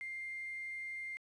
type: tone with quantisation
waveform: sine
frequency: 2104 Hz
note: C7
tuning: 9 cents sharp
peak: -40 dBFS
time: 0.01-1.17 s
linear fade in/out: 0 ms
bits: 10
effects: resampled to 24000 Hz